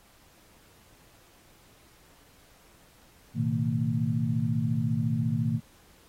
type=tone cluster; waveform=sine; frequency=112.5 / 127 / 158.2 / 227.4 Hz; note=A2 / B2 / D#3 / A#3; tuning=+39 / +49 / +29 / -43 cents; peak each=-30 dBFS; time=3.34-5.61 s; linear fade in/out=50 ms; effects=pink hiss -59 dBFS RMS until 6.08 s + AAC 48 kbps